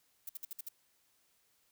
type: noise bursts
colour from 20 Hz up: violet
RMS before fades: -42 dBFS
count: 6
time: 0.27-0.688 s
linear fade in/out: 5 ms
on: 23 ms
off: 56 ms
effects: white hiss -73 dBFS RMS until 1.71 s

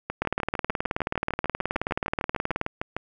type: two click trains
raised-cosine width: 0.5 ms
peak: -13 / -10 dBFS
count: 20 / 46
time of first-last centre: 0.1-2.966 / 0.22-2.614 s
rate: 6.63 / 18.8 Hz
effects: none

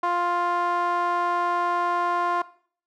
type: tone with band-pass filter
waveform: sawtooth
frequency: 350 Hz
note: F4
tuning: 4 cents sharp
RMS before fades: -24 dBFS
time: 0.03-2.42 s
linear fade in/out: 5 ms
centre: 970 Hz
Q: 3.6
effects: noise-tail reverb RT60 0.5 s tail -18 dB re dry

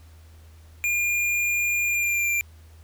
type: tone with pitch glide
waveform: square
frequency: 2412 to 2376 Hz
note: D7 to D7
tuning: +46 to +20 cents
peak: -22 dBFS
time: 0.84-2.41 s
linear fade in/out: 0 ms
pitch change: -26 cents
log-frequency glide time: 1.84-2.29 s
effects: added 80 Hz sine -46 dBFS peak until 2.83 s + pink hiss -58 dBFS RMS until 2.83 s

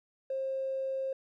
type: tone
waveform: triangle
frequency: 533 Hz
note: C5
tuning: 32 cents sharp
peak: -27 dBFS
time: 0.3-1.13 s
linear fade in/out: 5 ms
effects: tanh soft clip ceiling -29 dBFS

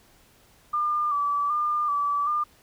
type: tone with vibrato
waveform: sine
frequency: 1178 Hz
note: D6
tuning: 5 cents sharp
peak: -22 dBFS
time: 0.73-2.44 s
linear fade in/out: 10 ms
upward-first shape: square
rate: 1.3 Hz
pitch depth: 36 cents each way
effects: pink hiss -58 dBFS RMS until 2.62 s

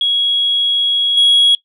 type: tone with level steps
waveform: sine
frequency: 3322 Hz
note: G#7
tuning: in tune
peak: -11 / -5 dBFS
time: 0.01-1.55 s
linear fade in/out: 2 ms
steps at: 1.17 s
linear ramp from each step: 5 ms
effects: noise-tail reverb RT60 0.1 s tail -21 dB re dry + tanh soft clip ceiling -5 dBFS

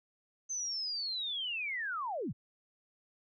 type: linear sweep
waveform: sine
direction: down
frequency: 6260 to 77.1 Hz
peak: -34 dBFS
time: 0.49-2.33 s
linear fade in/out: 20 ms
effects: none

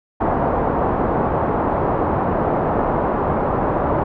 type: low-pass noise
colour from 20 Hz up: white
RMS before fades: -19 dBFS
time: 0.2-4.04 s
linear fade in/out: 10 ms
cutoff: 980 Hz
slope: 24 dB/octave
effects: none

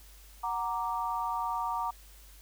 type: chord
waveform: sine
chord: Gb augmented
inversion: none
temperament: equal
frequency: 740 / 932.3 / 1174.7 Hz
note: Gb5 / Bb5 / D6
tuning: 0 / 0 / 0 cents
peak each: -37 / -32 / -35 dBFS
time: 0.43-1.91 s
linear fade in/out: 10 ms
effects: added 50 Hz sine -52 dBFS peak until 2.41 s + white hiss -57 dBFS RMS until 2.41 s

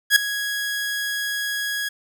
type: tone with ADSR envelope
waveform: sawtooth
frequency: 1661.2 Hz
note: G#6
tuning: in tune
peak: -5 dBFS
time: 0.1-1.89 s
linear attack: 61 ms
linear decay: 3 ms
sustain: -15 dB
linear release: 10 ms
effects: none

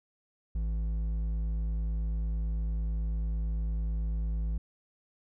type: tone with hard clipping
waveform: sine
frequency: 54.5 Hz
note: A1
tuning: 16 cents flat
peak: -30 dBFS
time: 0.55-4.58 s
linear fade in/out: 5 ms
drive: 6 dB
effects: none

